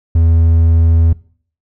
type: tone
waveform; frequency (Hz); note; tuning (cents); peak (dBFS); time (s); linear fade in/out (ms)
triangle; 82.41; E2; 0; -5; 0.15-1.13; 5
effects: noise-tail reverb RT60 0.5 s tail -21 dB re dry